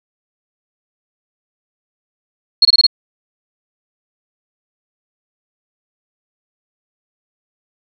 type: tone bursts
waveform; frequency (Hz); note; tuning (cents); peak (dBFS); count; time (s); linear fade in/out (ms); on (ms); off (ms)
sine; 4305; C8; +49; -5; 5; 2.62-2.867; 5; 31; 23
effects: none

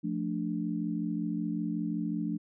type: chord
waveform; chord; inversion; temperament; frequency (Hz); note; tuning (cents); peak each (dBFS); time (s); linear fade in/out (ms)
sine; D minor; first; equal; 174.61 / 220 / 293.7; F3 / A3 / D4; 0 / 0 / 0; -34; 0.03-2.38; 20
effects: none

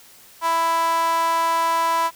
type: tone with high-pass filter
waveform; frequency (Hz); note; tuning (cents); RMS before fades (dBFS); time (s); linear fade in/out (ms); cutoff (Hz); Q
sawtooth; 330.9; E4; +7; -20; 0.41-2.11; 50; 920; 7.4
effects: white hiss -48 dBFS RMS until 2.15 s

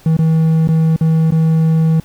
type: tone with dropouts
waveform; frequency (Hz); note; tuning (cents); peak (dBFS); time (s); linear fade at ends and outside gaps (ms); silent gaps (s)
triangle; 160.7; E3; -44; -7; 0.06-2; 2; 0.168-0.189 / 0.675-0.688 / 0.962-1.01 / 1.307-1.321
effects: pink hiss -45 dBFS RMS until 2.04 s

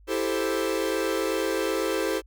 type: chord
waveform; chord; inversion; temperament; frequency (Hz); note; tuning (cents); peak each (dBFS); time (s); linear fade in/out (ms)
45% pulse; A minor seventh; second; equal; 329.6 / 392 / 440 / 523.3; E4 / G4 / A4 / C5; 0 / 0 / 0 / 0; -30; 0.07-2.22; 50
effects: added 50 Hz sine -50 dBFS peak until 2.26 s

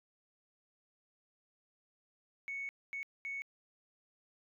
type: tone bursts at uneven times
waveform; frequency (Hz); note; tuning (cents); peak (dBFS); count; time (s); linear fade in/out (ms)
sine; 2217; C#7; 0; -37; 3; 2.48-2.69 / 2.93-3.03 / 3.25-3.42; 0
effects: tanh soft clip ceiling -33 dBFS

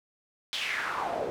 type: noise with band-pass filter sweep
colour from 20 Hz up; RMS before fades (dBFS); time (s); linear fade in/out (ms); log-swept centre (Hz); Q
pink; -32; 0.53-1.3; 0; 3500 to 440; 3.3
effects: none

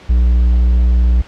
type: tone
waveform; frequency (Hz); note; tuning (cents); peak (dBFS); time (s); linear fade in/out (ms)
triangle; 60.2; B1; -44; -6; 0.09-1.22; 10
effects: pink hiss -39 dBFS RMS until 1.27 s + low-pass 4000 Hz 12 dB/octave

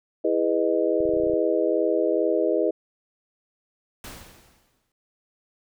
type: chord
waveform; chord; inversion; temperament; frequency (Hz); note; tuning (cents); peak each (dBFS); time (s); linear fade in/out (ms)
sine; E major seventh; none; just; 329.6 / 412 / 494.4 / 618.1; E4 / G#4 / B4 / D#5; 0 / -14 / +2 / -12; -25; 0.24-2.71; 10
type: clicks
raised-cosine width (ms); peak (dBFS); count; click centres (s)
5; -29; 10; 1.005 / 1.055 / 1.092 / 1.137 / 1.168 / 1.201 / 1.236 / 1.268 / 1.299 / 1.336
type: noise with exponential decay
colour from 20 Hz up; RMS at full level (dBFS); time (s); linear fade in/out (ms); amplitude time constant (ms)
pink; -37; 4.04-4.92; 2; 190
effects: none

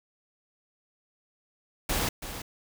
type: noise with echo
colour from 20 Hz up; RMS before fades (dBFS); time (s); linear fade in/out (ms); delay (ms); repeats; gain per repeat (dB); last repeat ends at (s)
pink; -28; 1.89-2.09; 5; 330; 1; -10; 2.42
effects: none

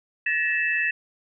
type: tone cluster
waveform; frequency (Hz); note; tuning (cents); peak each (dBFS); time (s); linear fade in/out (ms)
sine; 1730 / 1889 / 2634; A6 / A#6 / E7; -30 / +22 / -2; -27 / -25 / -25; 0.26-0.91; 5
effects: none

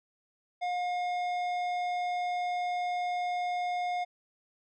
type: tone with tanh clipping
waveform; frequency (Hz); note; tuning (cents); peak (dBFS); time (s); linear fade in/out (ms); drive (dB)
sine; 715; F5; +41; -31; 0.61-4.05; 20; 12
effects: none

